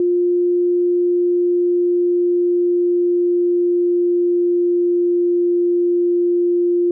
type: tone with pitch glide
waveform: sine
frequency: 352.6 to 349.8 Hz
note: F4 to F4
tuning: +17 to +3 cents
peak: -13 dBFS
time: 0-6.91 s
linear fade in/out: 2 ms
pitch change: -14 cents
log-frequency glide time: 0.76-5.28 s
effects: none